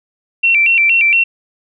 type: tone with vibrato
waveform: sine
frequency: 2524 Hz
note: D#7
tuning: 24 cents sharp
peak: -8 dBFS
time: 0.43-1.24 s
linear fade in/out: 10 ms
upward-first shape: square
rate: 4.3 Hz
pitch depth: 130 cents each way
effects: none